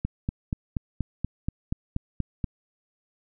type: click train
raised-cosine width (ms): 5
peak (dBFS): -14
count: 11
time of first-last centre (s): 0.05-2.442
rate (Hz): 4.18
effects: none